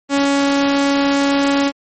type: tone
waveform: sawtooth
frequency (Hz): 279.8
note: C#4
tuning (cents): +16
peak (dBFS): -9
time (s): 0.09-1.72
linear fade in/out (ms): 50
effects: MP3 32 kbps